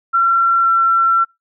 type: tone with pitch glide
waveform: sine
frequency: 1361 to 1352.4 Hz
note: F6 to E6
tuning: -45 to +44 cents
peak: -10 dBFS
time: 0.13-1.25 s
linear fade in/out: 20 ms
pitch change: -11 cents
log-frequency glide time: 0.61-0.67 s
effects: noise-tail reverb RT60 0.2 s tail -26 dB re dry